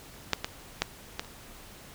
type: clicks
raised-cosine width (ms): 0.2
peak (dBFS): -6 / -12 / -7 / -13 / -30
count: 5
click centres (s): 0.333 / 0.445 / 0.82 / 1.195 / 1.247
effects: pink hiss -49 dBFS RMS until 1.94 s